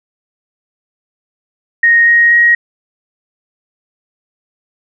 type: tone with pitch steps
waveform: sine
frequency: 1864.7 / 1876.6 / 1888.5 Hz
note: A#6 / A#6 / A#6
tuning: 0 / +11 / +22 cents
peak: -5 dBFS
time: 1.83-2.55 s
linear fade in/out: 5 ms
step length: 240 ms
effects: none